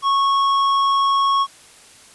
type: tone with hard clipping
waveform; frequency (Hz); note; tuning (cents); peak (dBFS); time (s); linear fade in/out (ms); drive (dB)
sine; 1102; C#6; -11; -16; 0.02-1.47; 50; 8
effects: white hiss -46 dBFS RMS until 2.14 s + resampled to 24000 Hz